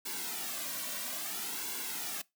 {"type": "noise with flanger", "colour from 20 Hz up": "white", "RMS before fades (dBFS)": -38, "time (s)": [0.05, 2.22], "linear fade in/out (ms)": 10, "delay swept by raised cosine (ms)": [1.6, 2.39], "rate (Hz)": 0.6, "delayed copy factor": -0.7, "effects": ["noise-tail reverb RT60 0.2 s tail -22 dB re dry", "high-pass 200 Hz 12 dB/octave"]}